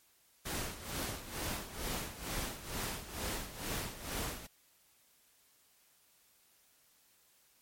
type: noise with tremolo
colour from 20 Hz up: pink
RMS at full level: -37 dBFS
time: 0.45-4.47 s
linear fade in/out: 10 ms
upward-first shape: sine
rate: 2.2 Hz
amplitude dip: 75%
effects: white hiss -68 dBFS RMS until 7.61 s + MP3 64 kbps